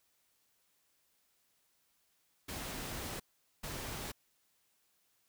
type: noise bursts at uneven times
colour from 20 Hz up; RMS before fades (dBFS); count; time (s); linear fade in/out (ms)
pink; -42; 2; 2.48-3.2 / 3.63-4.12; 10
effects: white hiss -75 dBFS RMS until 5.28 s